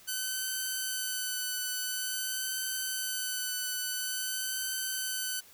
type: tone with vibrato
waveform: 5% pulse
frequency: 1513 Hz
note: F#6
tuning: 38 cents sharp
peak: -21 dBFS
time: 0.07-5.41 s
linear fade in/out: 20 ms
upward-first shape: sine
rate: 0.48 Hz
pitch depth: 17 cents each way
effects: white hiss -56 dBFS RMS until 5.53 s

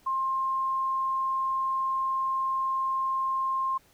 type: tone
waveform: sine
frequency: 1060 Hz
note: C6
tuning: 22 cents sharp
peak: -25 dBFS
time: 0.06-3.78 s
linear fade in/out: 10 ms
effects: pink hiss -61 dBFS RMS until 3.93 s

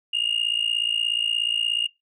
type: tone with amplitude modulation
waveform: sine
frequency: 2834 Hz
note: F7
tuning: 25 cents sharp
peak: -15 dBFS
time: 0.13-1.87 s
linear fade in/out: 10 ms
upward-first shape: sine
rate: 56.8 Hz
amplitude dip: 100%
effects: noise-tail reverb RT60 0.2 s tail -23 dB re dry + tanh soft clip ceiling -17 dBFS

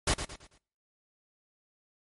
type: noise with echo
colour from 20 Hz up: pink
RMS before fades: -26 dBFS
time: 0.07-0.14 s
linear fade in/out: 5 ms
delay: 110 ms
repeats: 4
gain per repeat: -9 dB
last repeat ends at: 0.58 s
effects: noise-tail reverb RT60 0.6 s tail -26 dB re dry + MP3 48 kbps

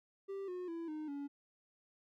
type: tone with pitch steps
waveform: triangle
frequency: 392 / 361.5 / 333.5 / 307.6 / 283.7 Hz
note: G4 / F#4 / E4 / D#4 / C#4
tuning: 0 / -40 / +20 / -20 / +40 cents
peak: -38 dBFS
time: 0.28-1.28 s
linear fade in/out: 20 ms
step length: 200 ms
effects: none

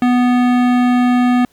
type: tone with hard clipping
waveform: sine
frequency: 246.9 Hz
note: B3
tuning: in tune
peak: -12 dBFS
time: 0.02-1.45 s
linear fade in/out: 2 ms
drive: 17 dB
effects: pink hiss -56 dBFS RMS until 1.52 s

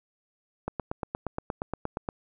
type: click train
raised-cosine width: 1 ms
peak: -16 dBFS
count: 13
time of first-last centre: 0.68-2.088 s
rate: 8.52 Hz
effects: none

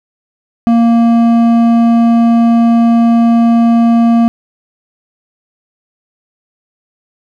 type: tone with hard clipping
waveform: triangle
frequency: 232.4 Hz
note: A#3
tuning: 5 cents flat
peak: -7 dBFS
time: 0.67-4.28 s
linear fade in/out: 0 ms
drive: 12 dB
effects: none

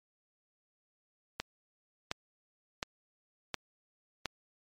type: click train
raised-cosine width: 0.2 ms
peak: -15 dBFS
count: 5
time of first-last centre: 1.4-4.257 s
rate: 1.4 Hz
effects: MP3 64 kbps

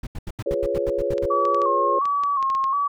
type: noise bursts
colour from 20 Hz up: brown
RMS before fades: -29 dBFS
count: 11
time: 0.03-1.259 s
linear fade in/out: 5 ms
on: 39 ms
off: 80 ms
type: chord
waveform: sine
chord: C# dominant seventh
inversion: first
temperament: equal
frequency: 349.2 / 415.3 / 493.9 / 554.4 Hz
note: E#4 / G#4 / B4 / C#5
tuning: 0 / 0 / 0 / 0 cents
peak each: -29 / -27 / -28 / -24 dBFS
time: 0.46-1.99 s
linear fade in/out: 5 ms
type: clicks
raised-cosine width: 0.2 ms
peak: -19 dBFS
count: 10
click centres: 1.181 / 1.453 / 1.546 / 1.618 / 2.055 / 2.236 / 2.427 / 2.501 / 2.55 / 2.641 s
type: tone with vibrato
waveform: sine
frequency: 1108.7 Hz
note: C#6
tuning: in tune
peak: -19 dBFS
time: 1.3-2.88 s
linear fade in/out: 10 ms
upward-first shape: square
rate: 1.4 Hz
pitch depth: 52 cents each way
effects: none

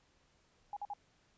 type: tone bursts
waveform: sine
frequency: 818 Hz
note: G#5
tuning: 26 cents flat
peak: -38 dBFS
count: 3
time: 0.73-0.936 s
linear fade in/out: 2 ms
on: 36 ms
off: 49 ms
effects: pink hiss -71 dBFS RMS until 1.37 s + resampled to 16000 Hz

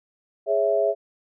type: chord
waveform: sine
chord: C# minor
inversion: second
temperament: equal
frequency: 415.3 / 554.4 / 659.3 Hz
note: G#4 / C#5 / E5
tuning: 0 / 0 / 0 cents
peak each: -24 / -24 / -21 dBFS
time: 0.46-0.95 s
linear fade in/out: 50 ms
effects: none

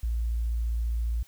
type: tone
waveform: sine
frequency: 57.4 Hz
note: A#1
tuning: 26 cents flat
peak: -25 dBFS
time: 0.03-1.23 s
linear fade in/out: 5 ms
effects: white hiss -58 dBFS RMS until 1.27 s

